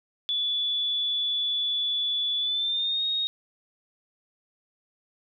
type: tone with pitch glide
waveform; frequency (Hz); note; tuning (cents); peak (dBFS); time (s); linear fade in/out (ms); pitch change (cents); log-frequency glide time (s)
sine; 3445 to 3735; A7 to A#7; -37 to +3; -24; 0.29-3.27; 0; +140; 2.39-3.04
effects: none